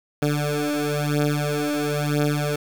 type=beating tone pair; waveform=15% pulse; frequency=146.83 / 147.83 Hz; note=D3 / D3; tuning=0 / +12 cents; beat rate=1 Hz; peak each=-18 dBFS; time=0.22-2.56 s; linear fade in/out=5 ms; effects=7-bit